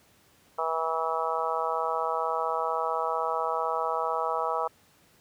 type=harmonic tone; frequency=162.2 Hz; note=E3; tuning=28 cents flat; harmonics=3 / 4 / 5 / 6 / 7 / 8; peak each=-33 / -33 / -33 / -33 / -33 / -33 dBFS; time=0.58-4.68 s; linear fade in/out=10 ms; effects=pink hiss -61 dBFS RMS until 5.2 s + high-pass 80 Hz 12 dB/octave